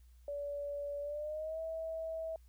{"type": "tone with pitch glide", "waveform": "sine", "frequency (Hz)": [574, 648], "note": ["D5", "E5"], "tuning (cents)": [-40, -30], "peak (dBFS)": -37, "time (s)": [0.28, 2.36], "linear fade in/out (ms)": 2, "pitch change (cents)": 210, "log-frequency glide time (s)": [1.01, 1.6], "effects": ["added 60 Hz sine -57 dBFS peak until 2.48 s", "white hiss -75 dBFS RMS until 2.48 s"]}